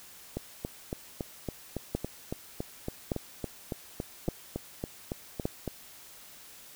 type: two click trains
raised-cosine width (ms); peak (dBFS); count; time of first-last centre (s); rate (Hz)
2; -19 / -15; 20 / 4; 0.37-5.677 / 1.95-5.455; 3.58 / 0.856
effects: white hiss -51 dBFS RMS until 6.75 s